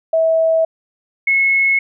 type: tone pair in turn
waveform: sine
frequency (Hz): 649 / 2183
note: E5 / C#7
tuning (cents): -27 / -27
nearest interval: octave + major sixth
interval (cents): 2100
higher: second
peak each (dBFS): -11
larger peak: neither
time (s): 0.13-0.65 / 1.27-1.79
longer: neither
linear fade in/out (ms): 5
effects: none